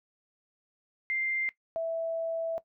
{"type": "tone pair in turn", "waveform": "sine", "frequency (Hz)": [2095, 658], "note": ["C7", "E5"], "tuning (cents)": [2, -3], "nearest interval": "octave + minor sixth", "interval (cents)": 2005, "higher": "first", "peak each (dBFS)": -28, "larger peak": "neither", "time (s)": [[1.1, 1.49], [1.76, 2.58]], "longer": "second", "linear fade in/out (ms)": 0, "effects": ["noise-tail reverb RT60 0.1 s tail -17 dB re dry"]}